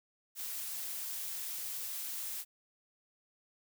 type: noise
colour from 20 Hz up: blue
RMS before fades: -40 dBFS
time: 0.35-2.45 s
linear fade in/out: 50 ms
effects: none